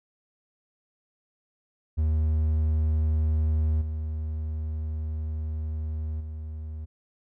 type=tone with level steps; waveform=triangle; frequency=77.78 Hz; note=D#2; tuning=in tune; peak=-19 / -26 / -31 dBFS; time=1.97-6.86 s; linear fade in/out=20 ms; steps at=3.81 / 6.2 s; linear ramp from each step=10 ms; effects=none